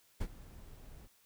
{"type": "noise with ADSR envelope", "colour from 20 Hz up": "brown", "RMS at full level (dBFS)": -33, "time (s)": [0.2, 1.08], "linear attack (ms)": 12, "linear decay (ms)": 59, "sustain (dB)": -19, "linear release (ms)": 32, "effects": ["white hiss -68 dBFS RMS until 1.25 s"]}